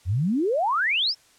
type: exponential sweep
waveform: sine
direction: up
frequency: 80.2 to 5588 Hz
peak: -20 dBFS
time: 0.05-1.15 s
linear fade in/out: 50 ms
effects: white hiss -57 dBFS RMS until 1.38 s + low-pass 9000 Hz 12 dB/octave